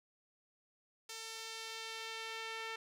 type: tone with band-pass filter sweep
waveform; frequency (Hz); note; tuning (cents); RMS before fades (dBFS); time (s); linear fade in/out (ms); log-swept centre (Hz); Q
sawtooth; 448.4; A4; +33; -45; 1.09-2.76; 5; 6000 to 2300; 0.97
effects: none